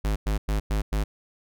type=tone bursts; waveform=square; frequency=52 Hz; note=G#1; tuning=3 cents sharp; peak=-23 dBFS; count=5; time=0.04-1.04 s; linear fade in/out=10 ms; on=120 ms; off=100 ms; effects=none